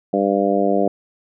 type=harmonic tone; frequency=99.4 Hz; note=G2; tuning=25 cents sharp; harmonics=2 / 3 / 4 / 5 / 6 / 7; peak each=-22 / -22 / -22 / -22 / -22 / -22 dBFS; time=0.13-0.88 s; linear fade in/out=5 ms; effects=none